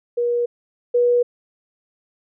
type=tone pair in turn; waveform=sine; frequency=479 / 484.8 Hz; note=A#4 / B4; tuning=+47 / -32 cents; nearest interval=unison; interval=21 cents; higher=second; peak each=-17 / -13 dBFS; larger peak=second; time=0.17-0.46 / 0.94-1.23 s; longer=neither; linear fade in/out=10 ms; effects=none